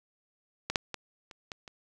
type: clicks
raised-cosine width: 0.2 ms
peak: -14 / -7 / -18 / -29 / -21 / -28 dBFS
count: 6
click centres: 0.7 / 0.758 / 0.943 / 1.312 / 1.518 / 1.678 s
effects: none